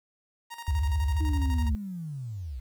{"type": "tone with tremolo", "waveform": "sawtooth", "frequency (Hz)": 935, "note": "A#5", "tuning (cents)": 5, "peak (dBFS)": -33, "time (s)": [0.5, 1.7], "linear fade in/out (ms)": 20, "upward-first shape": "square", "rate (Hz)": 12, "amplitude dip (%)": 65}
{"type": "tone with vibrato", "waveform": "sine", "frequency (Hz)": 73.42, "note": "D2", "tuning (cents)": 0, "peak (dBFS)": -23, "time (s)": [0.68, 1.75], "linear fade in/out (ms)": 0, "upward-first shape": "sine", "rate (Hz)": 15, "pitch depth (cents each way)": 240}
{"type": "linear sweep", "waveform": "sine", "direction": "down", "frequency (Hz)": [316.8, 57], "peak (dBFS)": -33, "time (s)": [1.2, 2.6], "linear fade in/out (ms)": 10}
{"effects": ["10-bit"]}